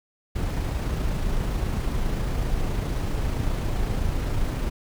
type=noise with amplitude modulation; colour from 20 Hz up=brown; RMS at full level=-24 dBFS; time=0.35-4.7 s; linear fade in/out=10 ms; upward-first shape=sine; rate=27.6 Hz; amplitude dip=25%; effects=none